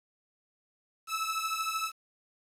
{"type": "beating tone pair", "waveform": "sawtooth", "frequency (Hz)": [1300, 1313], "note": ["E6", "E6"], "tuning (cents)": [-24, -7], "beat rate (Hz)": 13, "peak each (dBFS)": -30, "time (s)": [1.07, 1.92], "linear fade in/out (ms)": 50, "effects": ["resampled to 32000 Hz", "9-bit"]}